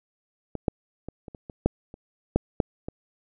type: clicks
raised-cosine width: 2 ms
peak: -17 / -8 / -22 / -26 / -27 / -25 / -6 / -28 / -6 / -6 / -19 dBFS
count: 11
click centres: 0.553 / 0.682 / 1.086 / 1.282 / 1.348 / 1.498 / 1.66 / 1.941 / 2.36 / 2.602 / 2.885 s
effects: none